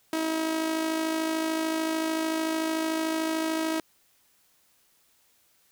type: tone with amplitude modulation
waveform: sawtooth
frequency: 320 Hz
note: D#4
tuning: 49 cents sharp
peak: -20 dBFS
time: 0.13-3.8 s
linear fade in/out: 2 ms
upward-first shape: sine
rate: 53.5 Hz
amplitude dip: 45%
effects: white hiss -65 dBFS RMS until 5.71 s